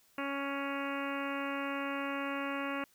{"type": "harmonic tone", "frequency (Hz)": 278.3, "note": "C#4", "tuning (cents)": 7, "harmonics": [1, 2, 3, 4, 5, 6, 7, 8, 9, 10], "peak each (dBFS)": [-38, -41, -46, -41, -43, -46, -47, -47, -47, -47], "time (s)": [0.18, 2.84], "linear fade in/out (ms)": 2, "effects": ["white hiss -67 dBFS RMS until 2.94 s"]}